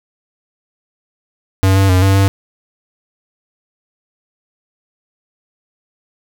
square tone with pitch steps, 95.6 / 97.2 / 92.1 / 97 / 97.8 Hz, G2 / G2 / F#2 / G2 / G2, -43 / -14 / -7 / -18 / -4 cents, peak -9 dBFS, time 1.63-2.28 s, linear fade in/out 0 ms, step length 130 ms, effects none

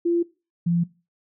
sine tone pair in turn, 342.6 / 171.3 Hz, F4 / F3, -33 / -33 cents, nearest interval octave, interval 1200 cents, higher first, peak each -18 dBFS, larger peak neither, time 0.05-0.23 / 0.66-0.84 s, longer neither, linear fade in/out 10 ms, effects noise-tail reverb RT60 0.3 s tail -20 dB re dry

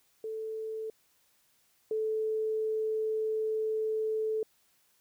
sine tone pair in turn, 440 / 436.7 Hz, A4 / A4, 0 / -13 cents, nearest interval unison, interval 13 cents, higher first, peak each -34 / -28 dBFS, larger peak second, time 0.24-0.9 / 1.91-4.43 s, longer second, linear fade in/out 2 ms, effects white hiss -69 dBFS RMS until 5 s

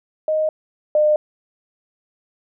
sine tone pair in turn, 622.3 / 605.3 Hz, D#5 / D#5, 0 / -48 cents, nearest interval unison, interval 48 cents, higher first, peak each -16 / -12 dBFS, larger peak second, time 0.28-0.49 / 0.95-1.16 s, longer neither, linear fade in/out 2 ms, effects none

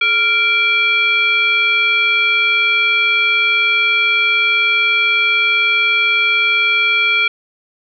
sine tone with frequency modulation, 2349 Hz, D7, in tune, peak -11 dBFS, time 0.01-7.28 s, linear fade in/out 5 ms, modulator 961 Hz, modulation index 0.82, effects none

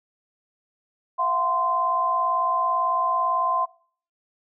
sine tone cluster, 673 / 731 / 1037 Hz, E5 / F#5 / C6, +36 / -21 / -16 cents, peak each -30 / -29 / -21 dBFS, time 1.18-3.66 s, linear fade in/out 20 ms, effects noise-tail reverb RT60 0.5 s tail -22 dB re dry

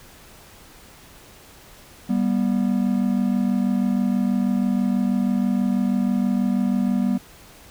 triangle tone pair together, 196 / 242.2 Hz, G3 / B3, 0 / -34 cents, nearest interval major third, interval 366 cents, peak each -19 dBFS, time 2.09-7.18 s, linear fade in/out 10 ms, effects pink hiss -47 dBFS RMS until 7.7 s

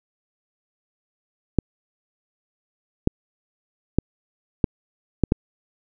clicks, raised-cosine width 3 ms, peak -3 dBFS, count 6, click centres 1.587 / 3.074 / 3.986 / 4.642 / 5.237 / 5.321 s, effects none

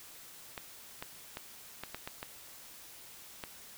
clicks, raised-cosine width 0.3 ms, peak -23 dBFS, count 8, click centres 0.578 / 1.025 / 1.371 / 1.836 / 1.946 / 2.075 / 2.229 / 3.438 s, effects white hiss -52 dBFS RMS until 3.77 s

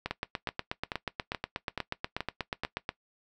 two click trains, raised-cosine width 0.3 ms, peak -16 / -15 dBFS, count 7 / 24, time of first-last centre 0.06-2.635 / 0.11-2.891 s, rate 2.33 / 8.27 Hz, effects noise-tail reverb RT60 0.1 s tail -18 dB re dry

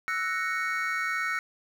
triangle chord, F# dominant seventh, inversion third, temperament equal, 1318.5 / 1480 / 1864.7 / 2217 Hz, E6 / F#6 / A#6 / C#7, 0 / 0 / 0 / 0 cents, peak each -31 dBFS, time 0.08-1.39 s, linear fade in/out 0 ms, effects 9-bit

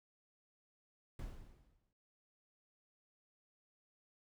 brown noise with exponential decay, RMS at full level -43 dBFS, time 1.19-1.93 s, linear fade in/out 2 ms, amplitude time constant 160 ms, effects none

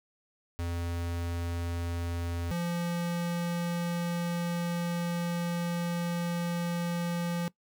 square tone pair in turn, 85.6 / 172.29 Hz, F2 / F3, -34 / -23 cents, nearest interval octave, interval 1211 cents, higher second, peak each -32 / -30 dBFS, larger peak second, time 0.59-2.51 / 2.51-7.48 s, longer second, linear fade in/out 0 ms, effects noise-tail reverb RT60 0.1 s tail -20 dB re dry

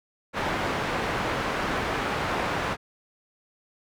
white low-pass noise, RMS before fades -28 dBFS, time 0.33-2.77 s, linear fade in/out 50 ms, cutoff 1500 Hz, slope 12 dB/octave, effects none

